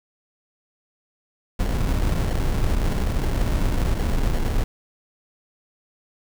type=noise with sample-and-hold; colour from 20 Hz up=brown; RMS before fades=-21 dBFS; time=1.59-4.64 s; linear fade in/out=5 ms; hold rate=1225 Hz; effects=none